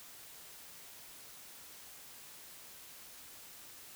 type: silence
effects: white hiss -53 dBFS RMS until 3.95 s